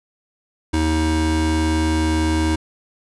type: tone pair together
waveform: square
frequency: 79.1 / 316.2 Hz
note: D#2 / D#4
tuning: +29 / +28 cents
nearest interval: 2 octaves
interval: 2399 cents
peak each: -20 dBFS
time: 0.73-2.56 s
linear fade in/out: 10 ms
effects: resampled to 24000 Hz